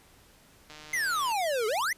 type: click train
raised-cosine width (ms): 0.2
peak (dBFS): -29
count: 95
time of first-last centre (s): 0.7-1.318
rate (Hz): 152
type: exponential two-way sweep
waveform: square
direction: down then up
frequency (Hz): 2118 to 414.5 to 2118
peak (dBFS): -27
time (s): 0.93-1.93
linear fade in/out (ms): 5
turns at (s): 1.67
effects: pink hiss -58 dBFS RMS until 1.97 s + resampled to 32000 Hz